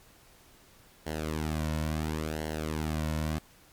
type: tone with flanger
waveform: sawtooth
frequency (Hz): 77.78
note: D#2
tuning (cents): 0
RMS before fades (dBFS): -32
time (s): 1.06-3.39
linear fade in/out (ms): 10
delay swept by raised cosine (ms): 0.81 to 2.51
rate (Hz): 0.72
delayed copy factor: -0.75
effects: pink hiss -58 dBFS RMS until 3.72 s + MP3 96 kbps